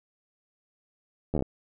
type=slowing click train; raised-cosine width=2 ms; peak=-15 dBFS; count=7; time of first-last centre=1.34-1.424 s; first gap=12 ms; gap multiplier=1.06; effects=none